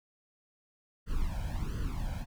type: noise with flanger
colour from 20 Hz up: brown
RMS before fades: -33 dBFS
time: 1.06-2.26 s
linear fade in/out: 50 ms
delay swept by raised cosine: 0.64 to 1.29 ms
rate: 1.4 Hz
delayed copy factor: +0.9
effects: none